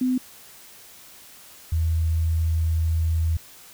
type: tone pair in turn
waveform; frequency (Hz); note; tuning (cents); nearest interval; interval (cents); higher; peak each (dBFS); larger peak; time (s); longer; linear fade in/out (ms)
sine; 254.4 / 81.25; C4 / E2; -48 / -24; octave + minor sixth; 1976; first; -19; neither; 0.01-0.18 / 1.72-3.37; second; 5
effects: white hiss -47 dBFS RMS until 3.73 s